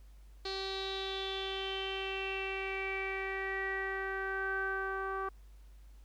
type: tone with low-pass filter sweep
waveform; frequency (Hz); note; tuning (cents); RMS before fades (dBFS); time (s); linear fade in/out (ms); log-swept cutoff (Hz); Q
sawtooth; 386; G4; -27; -37; 0.45-5.29; 5; 4300 to 1300; 8.1
effects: added 50 Hz sine -52 dBFS peak until 6.04 s + pink hiss -70 dBFS RMS until 6.04 s